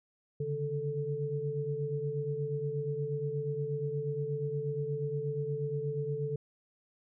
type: tone cluster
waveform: sine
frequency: 139.7 / 148.1 / 439.5 Hz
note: C#3 / D3 / A4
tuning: +14 / +15 / -2 cents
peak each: -37 / -37 / -34 dBFS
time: 0.4-6.36 s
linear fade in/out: 5 ms
effects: none